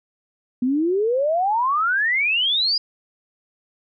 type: exponential sweep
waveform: sine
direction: up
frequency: 241.4 to 4978 Hz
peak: -17 dBFS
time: 0.62-2.78 s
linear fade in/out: 5 ms
effects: none